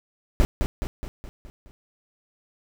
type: noise with echo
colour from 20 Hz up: brown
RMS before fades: -17 dBFS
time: 0.4-0.45 s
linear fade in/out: 0 ms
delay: 210 ms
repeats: 6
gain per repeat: -5 dB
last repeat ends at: 1.71 s
effects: none